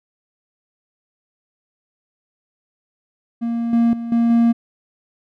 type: tone with level steps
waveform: triangle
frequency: 233.1 Hz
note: A#3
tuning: in tune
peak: -17 / -10 / -22 / -11 / -9 dBFS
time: 3.41-4.53 s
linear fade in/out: 20 ms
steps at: 3.73 / 3.93 / 4.12 / 4.3 s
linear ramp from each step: 2 ms
effects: none